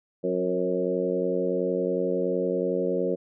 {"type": "harmonic tone with a mistuned harmonic", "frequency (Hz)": 90.8, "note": "F#2", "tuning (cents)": -32, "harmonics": [2, 3, 4, 5, 6, 7], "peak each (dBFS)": [-32, -33, -29, -28, -29, -39], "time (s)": [0.23, 3.16], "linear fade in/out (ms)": 20, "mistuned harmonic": 5, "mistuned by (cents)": 30, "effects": []}